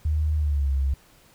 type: tone with pitch glide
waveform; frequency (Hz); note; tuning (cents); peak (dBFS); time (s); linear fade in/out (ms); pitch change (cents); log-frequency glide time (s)
sine; 76.6 to 67.85; D#2 to C#2; -27 to -36; -20; 0.05-0.94; 5; -209; 0.36-0.72
effects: pink hiss -56 dBFS RMS until 1.34 s